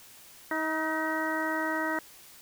harmonic tone with a mistuned harmonic, 316.8 Hz, D#4, 31 cents sharp, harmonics 1 / 2 / 3 / 4 / 5 / 6, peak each -33 / -35 / -35 / -37 / -35 / -34 dBFS, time 0.51-1.99 s, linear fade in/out 2 ms, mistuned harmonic 5, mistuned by -48 cents, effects white hiss -52 dBFS RMS until 2.41 s

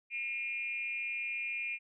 sine tone with frequency modulation, 2414 Hz, D7, 47 cents sharp, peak -34 dBFS, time 0.1-1.79 s, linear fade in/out 50 ms, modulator 252 Hz, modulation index 0.62, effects none

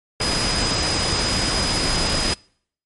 sine tone in noise, 4978 Hz, D#8, in tune, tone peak -23 dBFS, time 0.2-2.34 s, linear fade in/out 5 ms, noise pink, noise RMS -22 dBFS, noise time 0.2-2.34 s, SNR -4 dB, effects noise-tail reverb RT60 0.6 s tail -26 dB re dry + MP3 48 kbps

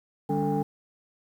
sine tone cluster, 149.5 / 200.4 / 286.1 / 444.1 / 804 Hz, D3 / G3 / D4 / A4 / G5, +31 / +38 / -45 / +16 / +44 cents, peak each -29 dBFS, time 0.29-0.63 s, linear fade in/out 10 ms, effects tanh soft clip ceiling -17 dBFS + 9-bit

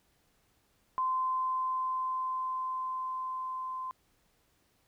sine tone with level ramp, 1034 Hz, C6, 21 cents flat, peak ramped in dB -27 to -35 dBFS, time 0.98-3.91 s, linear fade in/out 0 ms, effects pink hiss -71 dBFS RMS until 4.87 s

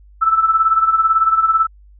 sine tone with tremolo, 1318.5 Hz, E6, in tune, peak -8 dBFS, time 0.21-1.67 s, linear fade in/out 20 ms, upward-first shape sine, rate 18 Hz, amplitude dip 70%, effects added 50 Hz sine -42 dBFS peak until 1.99 s

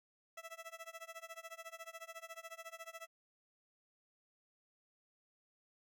15% pulse tone with tremolo, 659.3 Hz, E5, in tune, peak -39 dBFS, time 0.37-3.07 s, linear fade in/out 5 ms, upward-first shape sine, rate 14 Hz, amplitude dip 95%, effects none

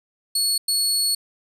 25% pulse tone bursts at uneven times, 4384 Hz, C#8, 20 cents flat, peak -14 dBFS, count 2, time 0.35-0.58 / 0.68-1.15 s, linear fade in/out 5 ms, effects none

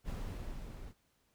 brown noise with level ramp, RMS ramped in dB -38 to -48 dBFS, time 0.04-0.94 s, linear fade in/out 50 ms, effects pink hiss -75 dBFS RMS until 1.34 s

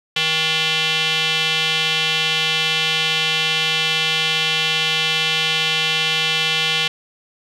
square tone with band-pass filter, 158.8 Hz, D#3, 36 cents sharp, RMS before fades -19 dBFS, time 0.16-6.88 s, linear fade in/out 5 ms, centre 3100 Hz, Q 3.5, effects none

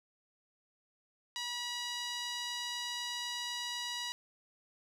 sawtooth tone with band-pass filter, 968 Hz, B5, 35 cents flat, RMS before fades -39 dBFS, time 1.36-4.12 s, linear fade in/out 0 ms, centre 4100 Hz, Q 1.5, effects none

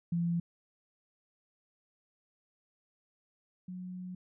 sine tone pair in turn, 170.7 / 182.28 Hz, F3 / F#3, -39 / -26 cents, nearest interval minor second, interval 113 cents, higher second, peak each -28 / -39 dBFS, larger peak first, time 0.12-0.4 / 3.68-4.15 s, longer second, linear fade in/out 5 ms, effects none

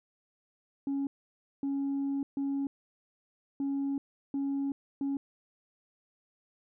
sine tone bursts at uneven times, 277.2 Hz, C#4, in tune, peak -27 dBFS, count 6, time 0.87-1.07 / 1.63-2.23 / 2.37-2.67 / 3.6-3.98 / 4.34-4.72 / 5.01-5.17 s, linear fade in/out 2 ms, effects tanh soft clip ceiling -27 dBFS

